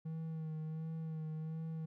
triangle tone with vibrato, 159 Hz, D#3, 38 cents sharp, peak -37 dBFS, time 0.05-1.86 s, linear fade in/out 10 ms, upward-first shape sine, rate 1.4 Hz, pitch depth 28 cents each way, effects none

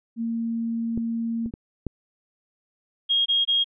sine tone, 229.7 Hz, A#3, 25 cents flat, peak -24 dBFS, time 0.16-1.51 s, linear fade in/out 50 ms
clicks, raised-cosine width 3 ms, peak -18 / -23 / -21 / -15 dBFS, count 4, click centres 0.976 / 1.46 / 1.539 / 1.867 s
sine tone bursts, 3259 Hz, G#7, 33 cents flat, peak -18 dBFS, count 3, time 3.09-3.644 s, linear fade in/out 20 ms, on 170 ms, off 22 ms
effects none

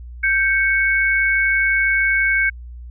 sine tone pair together, 1567.7 / 2217 Hz, G6 / C#7, 0 / 0 cents, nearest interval tritone, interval 600 cents, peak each -17 dBFS, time 0.23-2.5 s, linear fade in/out 10 ms, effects added 60 Hz sine -32 dBFS peak until 2.9 s

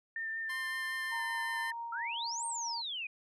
sine tone with vibrato, 1800 Hz, A6, 39 cents sharp, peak -35 dBFS, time 0.16-1.72 s, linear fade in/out 2 ms, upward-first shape sine, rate 5.4 Hz, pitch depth 15 cents each way
15% pulse tone with pitch glide, 1046.5 to 1028.5 Hz, C6 to C6, 0 to -30 cents, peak -35 dBFS, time 0.49-1.71 s, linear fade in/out 10 ms, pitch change -30 cents, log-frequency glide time 1.08-1.23 s
sine tone with tremolo, 932.3 Hz, A#5, in tune, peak -37 dBFS, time 1.11-2.82 s, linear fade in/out 20 ms, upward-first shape sine, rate 4.6 Hz, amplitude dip 25%
sine exponential two-way sweep, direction up then down, 1298 to 8870 to 2407 Hz, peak -36 dBFS, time 1.92-3.07 s, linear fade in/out 5 ms, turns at 2.46 s
effects resampled to 32000 Hz

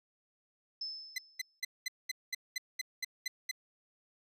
sine tone with exponential decay, 5250 Hz, E8, 8 cents flat, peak -35 dBFS, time 0.81-1.6 s, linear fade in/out 5 ms, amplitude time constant 170 ms
20% pulse tone bursts, 2035 Hz, C7, 49 cents flat, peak -28 dBFS, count 11, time 1.16-3.513 s, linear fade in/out 5 ms, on 23 ms, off 210 ms
effects resampled to 32000 Hz

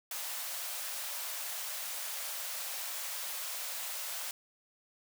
white high-pass noise, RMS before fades -39 dBFS, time 0.11-4.31 s, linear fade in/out 2 ms, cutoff 510 Hz, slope 96 dB/octave, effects none

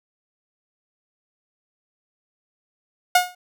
sawtooth tone with exponential decay, 721 Hz, F#5, 45 cents flat, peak -6 dBFS, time 3.15-3.35 s, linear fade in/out 5 ms, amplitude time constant 43 ms, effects none

